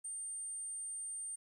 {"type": "tone", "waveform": "sine", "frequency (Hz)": 8790, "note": "C#9", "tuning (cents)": -16, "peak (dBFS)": -40, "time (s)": [0.04, 1.36], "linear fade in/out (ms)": 10, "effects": ["12-bit"]}